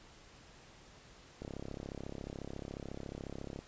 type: click train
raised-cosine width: 2 ms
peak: -29 dBFS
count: 75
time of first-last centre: 1.42-3.59 s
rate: 34.1 Hz
effects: pink hiss -58 dBFS RMS until 3.67 s + resampled to 16000 Hz